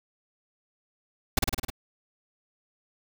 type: noise with echo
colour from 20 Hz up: pink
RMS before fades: -21 dBFS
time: 1.37-1.39 s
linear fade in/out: 5 ms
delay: 52 ms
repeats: 6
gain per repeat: -2 dB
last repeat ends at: 1.702 s
effects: none